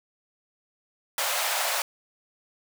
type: high-pass noise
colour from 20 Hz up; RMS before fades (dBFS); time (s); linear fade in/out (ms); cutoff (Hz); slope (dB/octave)
pink; -27; 1.18-1.82; 2; 570; 48
effects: none